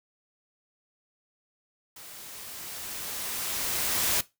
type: noise with level ramp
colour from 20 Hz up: white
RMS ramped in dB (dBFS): -46 to -25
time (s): 1.96-4.21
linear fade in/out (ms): 5
effects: noise-tail reverb RT60 0.2 s tail -18 dB re dry